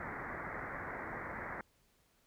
white low-pass noise, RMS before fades -43 dBFS, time 0-1.61 s, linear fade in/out 2 ms, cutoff 2100 Hz, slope 96 dB/octave, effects pink hiss -72 dBFS RMS until 2.26 s

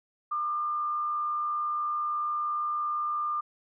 sine tone with frequency modulation, 1201 Hz, D6, 38 cents sharp, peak -27 dBFS, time 0.31-3.41 s, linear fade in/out 10 ms, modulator 82.4 Hz, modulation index 0.29, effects none

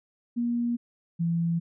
sine tone pair in turn, 237.9 / 168.22 Hz, A#3 / E3, +35 / +35 cents, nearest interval tritone, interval 600 cents, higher first, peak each -24 / -23 dBFS, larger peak second, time 0.36-0.77 / 1.19-1.6 s, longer neither, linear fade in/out 20 ms, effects none

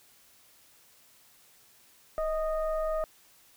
sine tone with frequency modulation, 631 Hz, D#5, 24 cents sharp, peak -27 dBFS, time 2.18-3.04 s, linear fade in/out 0 ms, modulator 609 Hz, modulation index 0.71, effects white hiss -60 dBFS RMS until 3.56 s

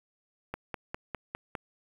click train, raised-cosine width 0.5 ms, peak -19 dBFS, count 6, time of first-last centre 0.54-1.552 s, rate 4.94 Hz, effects 8-bit

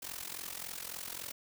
white noise with amplitude modulation, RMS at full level -39 dBFS, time 0.02-1.32 s, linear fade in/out 10 ms, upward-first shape sine, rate 43.6 Hz, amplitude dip 85%, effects none

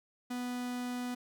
45% pulse tone, 246.9 Hz, B3, in tune, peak -35 dBFS, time 0.3-1.15 s, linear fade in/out 10 ms, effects none

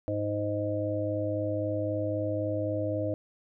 harmonic tone, 103.83 Hz, G#2, in tune, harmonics 1 / 3 / 5 / 6, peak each -33 / -33 / -33 / -33 dBFS, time 0.08-3.14 s, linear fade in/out 0 ms, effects none

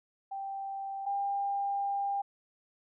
sine tone pair in turn, 784 / 798.6 Hz, G5 / G5, 0 / +32 cents, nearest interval unison, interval 32 cents, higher second, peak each -35 / -29 dBFS, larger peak second, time 0.31-1.06 / 1.06-2.22 s, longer second, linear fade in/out 10 ms, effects none

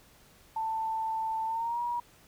sine tone with pitch glide, 888 to 957.2 Hz, A5 to A#5, +16 to +46 cents, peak -29 dBFS, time 0.56-2 s, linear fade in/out 5 ms, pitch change +130 cents, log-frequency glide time 1.46-1.81 s, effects pink hiss -59 dBFS RMS until 2.27 s

